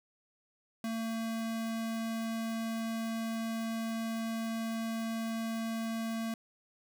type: tone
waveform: square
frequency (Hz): 225.9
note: A3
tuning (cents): +46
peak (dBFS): -34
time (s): 0.84-6.34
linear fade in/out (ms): 2
effects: none